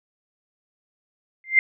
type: tone with exponential growth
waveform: sine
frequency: 2093 Hz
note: C7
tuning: in tune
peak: -8 dBFS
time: 1.44-1.59 s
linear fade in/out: 1 ms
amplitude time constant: 31 ms
effects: none